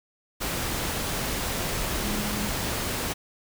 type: tone in noise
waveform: sine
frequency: 207.7 Hz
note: G#3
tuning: in tune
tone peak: -31 dBFS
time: 2.02-2.5 s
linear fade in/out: 20 ms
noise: pink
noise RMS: -29 dBFS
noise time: 0.4-3.14 s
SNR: -5 dB
effects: none